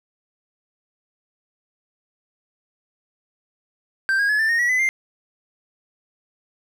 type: tone with pitch steps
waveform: triangle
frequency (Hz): 1568 / 1634.6 / 1704 / 1776.4 / 1851.8 / 1930.4 / 2012 / 2098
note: G6 / G#6 / G#6 / A6 / A#6 / B6 / B6 / C7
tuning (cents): 0 / -28 / +44 / +16 / -12 / -40 / +32 / +4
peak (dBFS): -15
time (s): 4.09-4.89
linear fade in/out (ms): 0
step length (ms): 100
effects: none